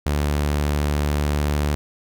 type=tone; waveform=sawtooth; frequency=73.42 Hz; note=D2; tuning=in tune; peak=-15 dBFS; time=0.06-1.75 s; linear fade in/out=0 ms; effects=none